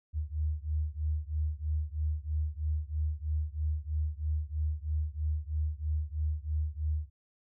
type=beating tone pair; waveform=sine; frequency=75.3 / 78.4 Hz; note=D2 / D#2; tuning=+44 / +14 cents; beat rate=3.1 Hz; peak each=-32 / -33 dBFS; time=0.13-7.1 s; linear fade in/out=50 ms; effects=none